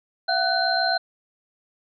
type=tone cluster; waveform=sine; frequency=680 / 747 / 1496 / 4139 Hz; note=F5 / F#5 / F#6 / C8; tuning=-46 / +16 / +19 / -20 cents; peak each=-25 dBFS; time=0.28-0.98 s; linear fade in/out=10 ms; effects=none